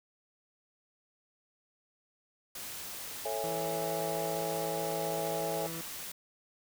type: noise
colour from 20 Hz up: white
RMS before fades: -42 dBFS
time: 2.55-6.12 s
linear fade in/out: 5 ms
type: chord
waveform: sine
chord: A major seventh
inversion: none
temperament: just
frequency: 440 / 550 / 660 / 825 Hz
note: A4 / C#5 / E5 / G#5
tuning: 0 / -14 / +2 / -12 cents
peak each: -38 dBFS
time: 3.25-5.67 s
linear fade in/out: 5 ms
type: tone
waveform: 20% pulse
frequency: 164.81 Hz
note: E3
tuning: in tune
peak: -35 dBFS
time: 3.44-5.81 s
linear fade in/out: 0 ms
effects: none

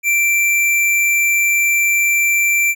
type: tone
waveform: square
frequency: 2349 Hz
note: D7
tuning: in tune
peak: -13 dBFS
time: 0.03-2.75 s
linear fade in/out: 50 ms
effects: none

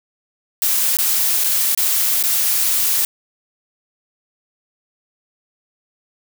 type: noise with dropouts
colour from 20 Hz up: blue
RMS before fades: -17 dBFS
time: 0.62-3.05 s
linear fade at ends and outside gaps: 1 ms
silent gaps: 0.97-0.987 / 1.438-1.443 / 1.749-1.775 / 2.227-2.237 s
effects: none

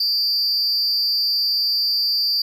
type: tone with amplitude modulation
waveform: triangle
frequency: 4699 Hz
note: D8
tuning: in tune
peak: -13 dBFS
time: 0-2.42 s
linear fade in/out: 5 ms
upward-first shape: sine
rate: 261 Hz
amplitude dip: 70%
effects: none

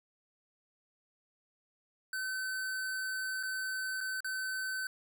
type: tone with dropouts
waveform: square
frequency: 1527 Hz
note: G6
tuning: 46 cents flat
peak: -35 dBFS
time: 2.13-4.87 s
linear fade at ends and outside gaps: 2 ms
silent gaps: 3.429-3.433 / 4.006-4.01 / 4.205-4.245 s
effects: none

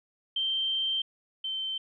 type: tone pair in turn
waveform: sine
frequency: 3136 / 3100 Hz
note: G7 / G7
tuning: 0 / -20 cents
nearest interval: unison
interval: 20 cents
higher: first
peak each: -26 / -30 dBFS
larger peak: first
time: 0.36-1.02 / 1.44-1.78 s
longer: first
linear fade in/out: 5 ms
effects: none

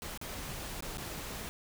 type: noise with dropouts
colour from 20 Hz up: pink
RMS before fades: -41 dBFS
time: 0.02-1.49 s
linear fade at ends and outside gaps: 0 ms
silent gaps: 0.175-0.214 / 0.806-0.824 / 0.972-0.982 s
effects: none

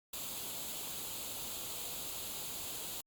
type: noise with comb filter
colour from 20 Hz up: white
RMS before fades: -42 dBFS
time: 0.13-3.01 s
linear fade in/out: 5 ms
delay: 0.27 ms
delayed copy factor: +0.6
effects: Opus 48 kbps

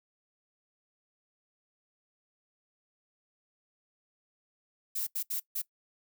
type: noise bursts at uneven times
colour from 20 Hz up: violet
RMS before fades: -33 dBFS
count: 4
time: 4.95-5.07 / 5.15-5.23 / 5.3-5.4 / 5.55-5.62 s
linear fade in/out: 10 ms
effects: noise-tail reverb RT60 0.1 s tail -20 dB re dry

